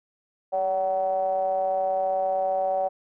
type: ring-modulated tone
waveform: triangle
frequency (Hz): 92.5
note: F#2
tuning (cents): 0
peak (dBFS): -17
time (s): 0.52-2.89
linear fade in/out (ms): 20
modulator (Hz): 663
effects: none